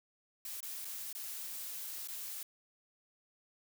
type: noise with dropouts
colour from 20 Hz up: blue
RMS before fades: -43 dBFS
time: 0.45-2.43 s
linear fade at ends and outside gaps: 2 ms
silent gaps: 0.605-0.628 / 0.847-0.852 / 1.128-1.15 / 2.075-2.084 s
effects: none